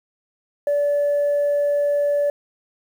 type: tone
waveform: sine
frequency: 578 Hz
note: D5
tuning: 28 cents flat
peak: -15 dBFS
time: 0.67-2.3 s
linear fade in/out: 2 ms
effects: tanh soft clip ceiling -14 dBFS + 8-bit